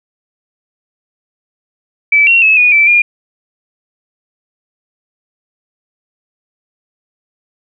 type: tone with pitch steps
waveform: sine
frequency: 2307 / 2736 / 2589 / 2461 / 2325 / 2416 Hz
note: D7 / F7 / E7 / D#7 / D7 / D7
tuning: -31 / -36 / -32 / -20 / -18 / +48 cents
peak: -5 dBFS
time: 2.12-3.02 s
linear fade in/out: 5 ms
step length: 150 ms
effects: none